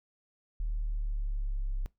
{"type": "exponential sweep", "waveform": "sine", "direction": "down", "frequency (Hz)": [38.65, 33.14], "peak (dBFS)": -28, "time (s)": [0.6, 1.86], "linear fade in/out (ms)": 0, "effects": ["noise-tail reverb RT60 0.2 s tail -23 dB re dry", "tanh soft clip ceiling -26 dBFS"]}